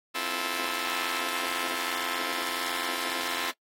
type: chord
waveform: 5% pulse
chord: F major seventh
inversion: second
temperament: just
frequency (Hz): 261.9 / 327.4 / 349.2 / 436.5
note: C4 / E4 / F4 / A4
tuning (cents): +2 / -12 / 0 / -14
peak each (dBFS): -25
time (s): 0.14-3.52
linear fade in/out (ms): 20
effects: noise-tail reverb RT60 0.1 s tail -22 dB re dry + AAC 48 kbps